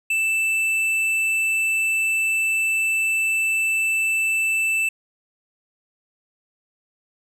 sine tone with tanh clipping, 2648 Hz, E7, 7 cents sharp, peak -20 dBFS, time 0.1-4.89 s, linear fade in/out 5 ms, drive 9 dB, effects none

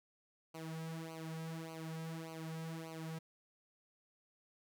sawtooth tone with flanger, 161.8 Hz, E3, 32 cents flat, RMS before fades -45 dBFS, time 0.54-3.19 s, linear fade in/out 10 ms, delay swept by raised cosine 0.56 to 3.46 ms, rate 1.7 Hz, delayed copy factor -0.85, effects none

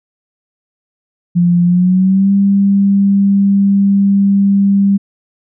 sine tone with pitch glide, 174.61 to 198.27 Hz, F3 to G3, 0 to +20 cents, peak -7 dBFS, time 1.35-4.98 s, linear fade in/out 20 ms, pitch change +220 cents, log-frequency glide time 1.64-2.32 s, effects none

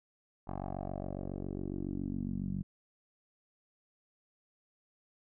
10% pulse tone with low-pass filter sweep, 47.27 Hz, F#1, 38 cents sharp, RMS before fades -38 dBFS, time 0.47-2.63 s, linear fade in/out 10 ms, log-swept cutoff 920 to 180 Hz, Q 3.3, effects none

